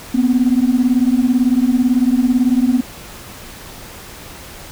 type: beating tone pair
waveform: sine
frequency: 241.6 / 259.6 Hz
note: B3 / C4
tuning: -38 / -13 cents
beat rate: 18 Hz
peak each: -13 dBFS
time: 0.14-2.81 s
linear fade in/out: 10 ms
effects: tanh soft clip ceiling -5 dBFS + pink hiss -35 dBFS RMS until 4.71 s